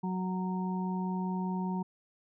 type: harmonic tone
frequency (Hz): 185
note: F#3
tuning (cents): 0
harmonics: 1 / 2 / 4 / 5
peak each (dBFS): -31 / -42 / -46 / -39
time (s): 0.03-1.83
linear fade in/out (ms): 10
effects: none